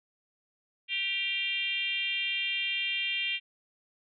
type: tone with frequency modulation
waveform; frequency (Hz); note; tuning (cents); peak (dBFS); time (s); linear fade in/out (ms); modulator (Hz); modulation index
sine; 2775; F7; -12; -28; 0.88-3.4; 50; 411; 1.4
effects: none